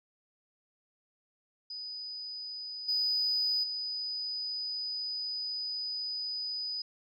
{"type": "tone with level steps", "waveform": "sine", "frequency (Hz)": 4978, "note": "D#8", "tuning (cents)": 0, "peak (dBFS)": [-38, -26, -33], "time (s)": [1.7, 6.82], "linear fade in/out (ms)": 5, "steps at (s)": [2.88, 3.63], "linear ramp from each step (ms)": 10, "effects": ["tanh soft clip ceiling -22 dBFS"]}